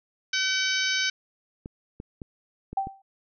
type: harmonic tone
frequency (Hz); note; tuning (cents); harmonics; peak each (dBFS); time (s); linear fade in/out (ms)
762; G5; -49; 2 / 3 / 4 / 5 / 6 / 7 / 8; -28 / -30 / -31 / -32 / -33 / -33 / -34; 0.33-1.1; 5
type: clicks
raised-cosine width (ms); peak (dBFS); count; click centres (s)
3; -24; 5; 1.659 / 2.001 / 2.218 / 2.73 / 2.871
type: tone with exponential decay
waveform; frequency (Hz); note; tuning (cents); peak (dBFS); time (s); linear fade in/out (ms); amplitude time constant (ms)
sine; 779; G5; -11; -20; 2.77-3.02; 5; 54
effects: none